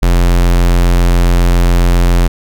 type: tone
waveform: square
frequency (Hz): 43.65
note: F1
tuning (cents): 0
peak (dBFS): -7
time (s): 0.02-2.28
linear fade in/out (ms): 10
effects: none